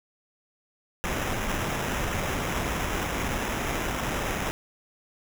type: noise with sample-and-hold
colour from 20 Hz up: pink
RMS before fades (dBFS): -29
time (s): 1.04-4.51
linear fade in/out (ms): 0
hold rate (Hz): 4410
effects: none